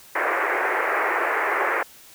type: band-pass noise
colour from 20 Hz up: white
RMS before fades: -23 dBFS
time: 0.15-1.83 s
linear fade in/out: 5 ms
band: 350 to 2100 Hz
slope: 48 dB/octave
effects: white hiss -48 dBFS RMS until 2.14 s